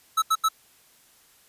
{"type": "tone bursts", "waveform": "square", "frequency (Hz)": 1303, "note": "E6", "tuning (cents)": -20, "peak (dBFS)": -19, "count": 3, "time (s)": [0.17, 0.488], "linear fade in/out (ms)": 10, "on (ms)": 52, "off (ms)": 81, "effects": ["white hiss -58 dBFS RMS until 1.48 s", "resampled to 32000 Hz"]}